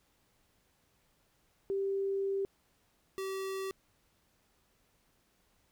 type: tone pair in turn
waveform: sine / square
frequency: 392 / 384.8 Hz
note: G4 / G4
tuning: 0 / -32 cents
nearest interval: unison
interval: 32 cents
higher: first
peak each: -30 / -36 dBFS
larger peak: first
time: 1.7-2.45 / 3.18-3.71 s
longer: first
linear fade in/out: 0 ms
effects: pink hiss -72 dBFS RMS until 5.71 s